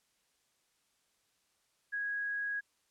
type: tone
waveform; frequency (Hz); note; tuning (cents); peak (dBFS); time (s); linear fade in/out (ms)
sine; 1654; G#6; -8; -33; 1.92-2.61; 20
effects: white hiss -75 dBFS RMS until 2.9 s + low-pass 10000 Hz 12 dB/octave